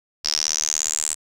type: tone with band-pass filter sweep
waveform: sawtooth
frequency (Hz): 77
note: D#2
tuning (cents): -17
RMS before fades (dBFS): -24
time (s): 0.24-1.15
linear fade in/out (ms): 20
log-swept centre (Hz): 5200 to 7900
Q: 9.3
effects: none